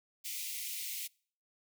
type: high-pass noise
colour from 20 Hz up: white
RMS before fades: -40 dBFS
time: 0.24-1.08 s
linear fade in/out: 20 ms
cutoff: 2000 Hz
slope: 96 dB/octave
effects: noise-tail reverb RT60 0.5 s tail -26 dB re dry